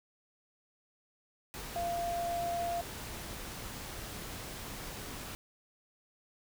sine tone in noise, 690 Hz, F5, 21 cents flat, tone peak -32 dBFS, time 1.76-2.81 s, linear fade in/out 0 ms, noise pink, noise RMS -43 dBFS, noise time 1.54-5.35 s, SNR +8 dB, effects none

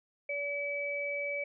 sine tone pair together, 573 / 2292 Hz, D5 / D7, -43 / -43 cents, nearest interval 2 octaves, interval 2400 cents, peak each -36 / -34 dBFS, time 0.29-1.44 s, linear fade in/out 5 ms, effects none

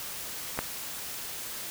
clicks, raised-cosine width 0.5 ms, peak -23 / -12 dBFS, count 2, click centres 0.576 / 0.59 s, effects white hiss -38 dBFS RMS until 1.7 s

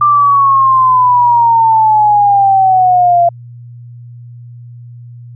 sine exponential sweep, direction down, 1190 to 684 Hz, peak -5 dBFS, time 0.01-3.29 s, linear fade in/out 5 ms, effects added 120 Hz sine -29 dBFS peak until 5.35 s

